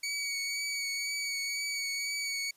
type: tone with vibrato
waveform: 20% pulse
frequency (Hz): 2253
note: C#7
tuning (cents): +28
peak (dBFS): -27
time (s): 0.03-2.51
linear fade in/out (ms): 5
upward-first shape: triangle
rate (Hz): 2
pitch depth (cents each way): 24
effects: white hiss -66 dBFS RMS until 2.56 s + resampled to 32000 Hz